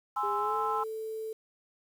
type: chord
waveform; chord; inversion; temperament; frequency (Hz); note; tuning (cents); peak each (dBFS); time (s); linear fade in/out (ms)
sine; Ab augmented; none; equal with one note detuned; 830.6 / 1039.3 / 1318.5; Ab5 / C6 / E6; 0 / -12 / 0; -32; 0.16-0.84; 10
type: tone with pitch glide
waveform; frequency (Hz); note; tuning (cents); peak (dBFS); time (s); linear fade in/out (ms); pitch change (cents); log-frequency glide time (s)
sine; 405.8 to 440; G#4 to A4; -40 to 0; -34; 0.23-1.33; 5; +140; 0.36-0.56
effects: tanh soft clip ceiling -18 dBFS + 9-bit